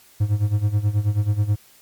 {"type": "tone with tremolo", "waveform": "triangle", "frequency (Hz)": 104, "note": "G#2", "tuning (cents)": 3, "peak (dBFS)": -12, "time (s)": [0.2, 1.56], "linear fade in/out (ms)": 10, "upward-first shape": "sine", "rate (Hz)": 9.3, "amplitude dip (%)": 80, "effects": ["white hiss -52 dBFS RMS until 1.81 s", "MP3 96 kbps"]}